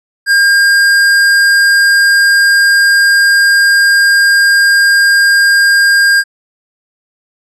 square tone, 1610 Hz, G6, 46 cents sharp, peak -6 dBFS, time 0.26-6.24 s, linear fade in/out 50 ms, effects low-pass 10000 Hz 12 dB/octave

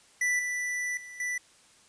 square tone with level steps, 1977 Hz, B6, 1 cent sharp, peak -25 / -30 / -43 / -30 dBFS, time 0.21-1.38 s, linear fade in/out 5 ms, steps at 0.39 / 0.97 / 1.2 s, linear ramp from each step 2 ms, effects white hiss -59 dBFS RMS until 1.88 s + resampled to 22050 Hz

